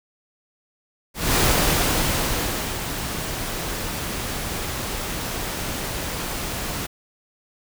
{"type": "noise with ADSR envelope", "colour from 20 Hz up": "pink", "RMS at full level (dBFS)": -18, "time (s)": [1.14, 6.87], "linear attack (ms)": 210, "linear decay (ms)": 1400, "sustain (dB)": -10, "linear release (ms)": 15, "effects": []}